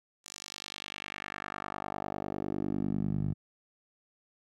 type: tone with band-pass filter sweep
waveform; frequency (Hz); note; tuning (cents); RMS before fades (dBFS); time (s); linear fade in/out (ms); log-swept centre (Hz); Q
10% pulse; 49.96; G1; +34; -36; 0.24-3.34; 20; 7300 to 130; 1.8
effects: none